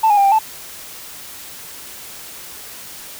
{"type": "tone with pitch steps", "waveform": "sine", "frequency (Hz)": [884, 825, 797, 789, 877], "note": ["A5", "G#5", "G5", "G5", "A5"], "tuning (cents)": [8, -12, 28, 11, -6], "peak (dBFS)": -8, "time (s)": [0.03, 0.39], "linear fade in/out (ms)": 10, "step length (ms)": 72, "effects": ["tanh soft clip ceiling -7 dBFS", "white hiss -35 dBFS RMS until 3.19 s"]}